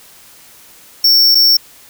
square tone with dropouts, 5460 Hz, F8, 40 cents flat, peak -7 dBFS, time 1.04-1.57 s, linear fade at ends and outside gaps 5 ms, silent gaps 1.348-1.352 s, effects white hiss -42 dBFS RMS until 1.89 s

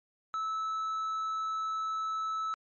triangle tone, 1306 Hz, E6, 17 cents flat, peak -29 dBFS, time 0.34-2.54 s, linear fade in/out 0 ms, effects MP3 32 kbps

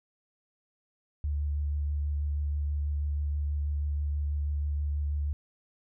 sine tone with vibrato, 73.1 Hz, D2, 7 cents flat, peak -27 dBFS, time 1.24-5.33 s, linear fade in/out 0 ms, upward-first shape sine, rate 6.2 Hz, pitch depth 15 cents each way, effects none

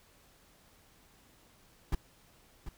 brown noise with echo, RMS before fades -28 dBFS, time 1.92-1.95 s, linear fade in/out 5 ms, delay 740 ms, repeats 1, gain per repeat -11 dB, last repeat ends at 2.69 s, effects pink hiss -63 dBFS RMS until 2.77 s

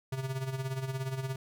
square tone with tremolo, 132.5 Hz, C3, 22 cents sharp, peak -31 dBFS, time 0.12-1.36 s, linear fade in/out 5 ms, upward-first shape sine, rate 17 Hz, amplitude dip 65%, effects none

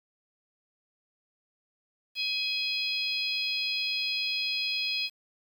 harmonic tone with a mistuned harmonic, 830.6 Hz, G#5, in tune, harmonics 3 / 4 / 5 / 6, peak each -32 / -33 / -34 / -35 dBFS, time 2.15-5.1 s, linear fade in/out 50 ms, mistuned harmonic 3, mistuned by +24 cents, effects 9-bit

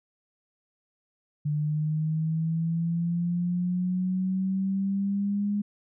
sine linear sweep, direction up, 148 to 206 Hz, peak -24 dBFS, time 1.45-5.62 s, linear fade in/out 10 ms, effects none

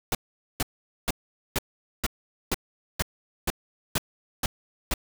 pink noise bursts, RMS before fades -25 dBFS, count 11, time 0.12-4.939 s, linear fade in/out 2 ms, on 29 ms, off 450 ms, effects none

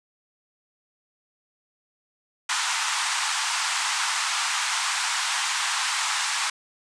pink band-pass noise, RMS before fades -26 dBFS, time 2.49-6.5 s, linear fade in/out 5 ms, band 860 to 9100 Hz, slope 48 dB/octave, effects none

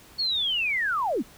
sine linear sweep, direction down, 4435 to 170 Hz, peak -23 dBFS, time 0.18-1.23 s, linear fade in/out 20 ms, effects pink hiss -51 dBFS RMS until 1.37 s

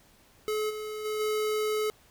square tone with level steps, 428.3 Hz, A4, 47 cents flat, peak -28 / -35 / -30 / -27 dBFS, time 0.48-1.9 s, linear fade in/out 0 ms, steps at 0.69 / 1.04 / 1.19 s, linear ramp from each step 20 ms, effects pink hiss -60 dBFS RMS until 2.1 s

